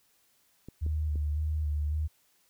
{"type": "clicks", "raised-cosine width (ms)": 3, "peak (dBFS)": -30, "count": 3, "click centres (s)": [0.686, 0.864, 1.157]}
{"type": "tone with vibrato", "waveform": "sine", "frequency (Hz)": 75.7, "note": "D#2", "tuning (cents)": -47, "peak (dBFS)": -27, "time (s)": [0.81, 2.08], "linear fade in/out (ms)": 20, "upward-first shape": "square", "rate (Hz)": 1.8, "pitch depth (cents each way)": 30}
{"effects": ["white hiss -68 dBFS RMS until 2.49 s"]}